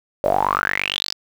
sawtooth tone with band-pass filter sweep, 48.66 Hz, G1, 12 cents flat, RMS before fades -21 dBFS, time 0.23-1.14 s, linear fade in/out 20 ms, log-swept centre 550 to 5200 Hz, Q 9.8, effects 7-bit

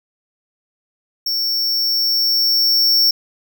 square tone with level ramp, 5460 Hz, F8, 40 cents flat, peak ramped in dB -18 to -11 dBFS, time 1.26-3.11 s, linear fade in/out 5 ms, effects none

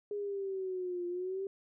sine exponential two-way sweep, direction down then up, 414.5 to 349.2 to 393.9 Hz, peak -34 dBFS, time 0.11-1.47 s, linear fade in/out 2 ms, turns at 1.07 s, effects none

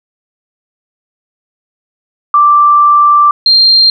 sine tone pair in turn, 1174.7 / 4186 Hz, D6 / C8, 0 / 0 cents, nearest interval octave + minor seventh, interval 2200 cents, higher second, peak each -3 dBFS, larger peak neither, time 2.34-3.31 / 3.46-3.9 s, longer first, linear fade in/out 2 ms, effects none

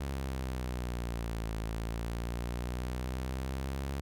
sawtooth exponential two-way sweep, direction down then up, 69.3 to 54.7 to 69.3 Hz, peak -30 dBFS, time 0-4.01 s, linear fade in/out 10 ms, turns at 1.55 s, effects none

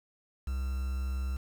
triangle tone with quantisation, 65.3 Hz, C2, 3 cents flat, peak -28 dBFS, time 0.47-1.37 s, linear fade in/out 5 ms, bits 8, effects none

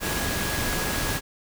sine tone in noise, 1661.2 Hz, G#6, in tune, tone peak -34 dBFS, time 0-1.21 s, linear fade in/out 50 ms, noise pink, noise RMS -27 dBFS, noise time 0-1.21 s, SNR -10 dB, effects none

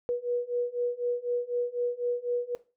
sine beating tone pair, 483.3 / 487.3 Hz, B4 / B4, -38 / -23 cents, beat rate 4 Hz, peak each -31 / -30 dBFS, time 0.09-2.55 s, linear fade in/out 0 ms, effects noise-tail reverb RT60 0.3 s tail -17 dB re dry

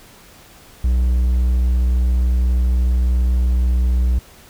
triangle tone, 61.74 Hz, B1, in tune, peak -11 dBFS, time 0.84-4.19 s, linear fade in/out 5 ms, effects pink hiss -45 dBFS RMS until 4.49 s

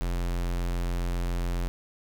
square tone, 43.65 Hz, F1, in tune, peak -27 dBFS, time 0.01-1.68 s, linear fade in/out 0 ms, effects none

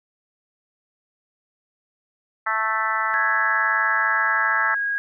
harmonic tone, 220 Hz, A3, in tune, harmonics 3 / 4 / 5 / 6 / 7 / 8 / 9, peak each -36 / -28 / -28 / -24 / -30 / -28 / -29 dBFS, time 2.46-4.75 s, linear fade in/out 10 ms
sine tone with pitch glide, 1661.2 to 1642.1 Hz, G#6 to G#6, 0 to -20 cents, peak -21 dBFS, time 3.14-4.98 s, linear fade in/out 0 ms, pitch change -20 cents, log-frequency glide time 3.69-4.66 s
effects none

